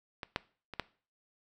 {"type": "clicks", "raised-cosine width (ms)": 0.3, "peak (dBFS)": [-22, -14, -26, -15], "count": 4, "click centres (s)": [0.232, 0.361, 0.737, 0.797], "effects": ["noise-tail reverb RT60 0.4 s tail -20 dB re dry"]}